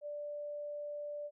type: tone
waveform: sine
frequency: 587.3 Hz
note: D5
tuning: in tune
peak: -39 dBFS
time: 0.01-1.31 s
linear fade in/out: 50 ms
effects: none